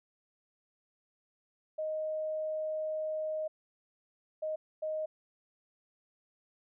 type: tone bursts at uneven times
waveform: sine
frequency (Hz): 623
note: D#5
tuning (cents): +2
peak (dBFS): -32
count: 3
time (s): 1.78-3.48 / 4.42-4.56 / 4.82-5.06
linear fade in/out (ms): 10
effects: none